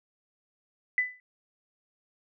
sine tone with exponential decay, 1998 Hz, B6, 20 cents sharp, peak -19 dBFS, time 0.98-1.2 s, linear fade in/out 1 ms, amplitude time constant 47 ms, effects none

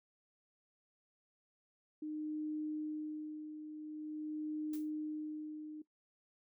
sine tone with tremolo, 305.9 Hz, D#4, 29 cents flat, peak -36 dBFS, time 2.02-5.82 s, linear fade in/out 5 ms, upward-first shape sine, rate 0.46 Hz, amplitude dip 60%
blue noise with exponential decay, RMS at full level -48 dBFS, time 4.73-4.91 s, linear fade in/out 5 ms, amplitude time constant 38 ms
effects noise-tail reverb RT60 0.1 s tail -18 dB re dry

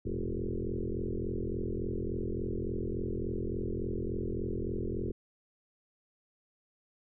sine tone with frequency modulation, 169.7 Hz, F3, 49 cents flat, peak -31 dBFS, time 0.05-5.12 s, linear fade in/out 10 ms, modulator 43.5 Hz, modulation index 5.9, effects none

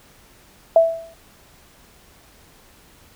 sine tone with exponential decay, 659.3 Hz, E5, in tune, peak -6 dBFS, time 0.76-1.14 s, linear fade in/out 2 ms, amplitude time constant 81 ms, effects pink hiss -51 dBFS RMS until 3.15 s

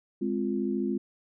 sine chord, F minor, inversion first, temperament equal, 207.7 / 261.6 / 349.2 Hz, Ab3 / C4 / F4, 0 / 0 / 0 cents, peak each -30 / -31 / -31 dBFS, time 0.21-0.98 s, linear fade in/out 10 ms, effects none

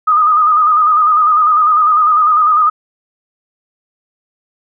sine tone with vibrato, 1234 Hz, D#6, 15 cents flat, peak -7 dBFS, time 0.07-2.7 s, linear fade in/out 10 ms, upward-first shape square, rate 10 Hz, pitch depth 44 cents each way, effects none

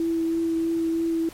sine tone with vibrato, 329.6 Hz, E4, in tune, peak -21 dBFS, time 0-1.29 s, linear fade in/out 2 ms, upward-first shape triangle, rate 3.1 Hz, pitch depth 13 cents each way, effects pink hiss -46 dBFS RMS until 1.33 s + MP3 64 kbps

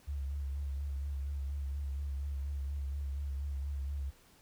sine tone with vibrato, 69.9 Hz, C#2, 15 cents sharp, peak -34 dBFS, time 0.07-4.11 s, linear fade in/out 20 ms, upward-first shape sine, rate 4.2 Hz, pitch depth 45 cents each way, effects pink hiss -63 dBFS RMS until 4.41 s

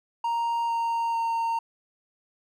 triangle tone with pitch steps, 932.3 / 925.3 / 918.4 Hz, A#5 / A#5 / A#5, 0 / -13 / -26 cents, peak -22 dBFS, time 0.24-1.59 s, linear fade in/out 5 ms, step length 450 ms, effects none

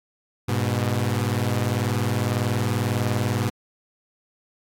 sawtooth tone pair together, 101.89 / 122 Hz, G#2 / B2, -33 / -21 cents, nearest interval minor third, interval 312 cents, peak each -20 dBFS, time 0.48-3.5 s, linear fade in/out 10 ms, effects AAC 64 kbps

